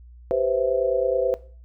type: chord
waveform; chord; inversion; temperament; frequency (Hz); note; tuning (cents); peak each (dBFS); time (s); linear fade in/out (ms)
sine; C major seventh; second; equal with one note detuned; 390 / 493.9 / 523.3 / 659.3; G4 / B4 / C5 / E5; -9 / 0 / 0 / 0; -28 / -24 / -22 / -27; 0.31-1.34; 0
effects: noise-tail reverb RT60 0.4 s tail -18 dB re dry + added 60 Hz sine -43 dBFS peak until 1.64 s